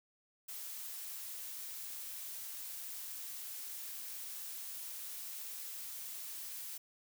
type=noise; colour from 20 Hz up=blue; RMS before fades=-45 dBFS; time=0.48-6.78 s; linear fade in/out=10 ms; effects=none